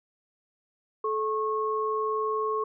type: tone pair together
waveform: sine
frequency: 433.4 / 1092.1 Hz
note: A4 / C#6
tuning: -26 / -26 cents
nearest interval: octave + major third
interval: 1600 cents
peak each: -28 dBFS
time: 1.04-2.64 s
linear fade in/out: 5 ms
effects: none